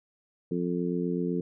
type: harmonic tone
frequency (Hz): 87.9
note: F2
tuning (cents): +12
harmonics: 2 / 3 / 4 / 5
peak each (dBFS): -30 / -32 / -33 / -34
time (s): 0.51-1.41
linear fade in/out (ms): 5
effects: none